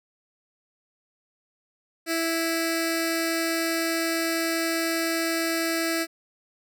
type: tone with notch filter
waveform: 10% pulse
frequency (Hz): 329.6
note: E4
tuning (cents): 0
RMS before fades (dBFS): -26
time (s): 2.06-6.07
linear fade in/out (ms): 50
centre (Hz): 1000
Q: 0.94
effects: none